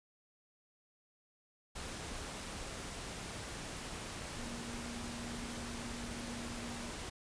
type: tone in noise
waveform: sine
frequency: 237.2 Hz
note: A#3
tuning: 30 cents sharp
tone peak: -45 dBFS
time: 4.38-6.91 s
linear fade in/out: 10 ms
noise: pink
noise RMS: -44 dBFS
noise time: 1.75-7.1 s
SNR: -4 dB
effects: resampled to 22050 Hz